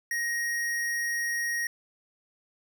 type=tone; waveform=square; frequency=1878 Hz; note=A#6; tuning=12 cents sharp; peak=-28 dBFS; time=0.11-1.67 s; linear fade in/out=2 ms; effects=none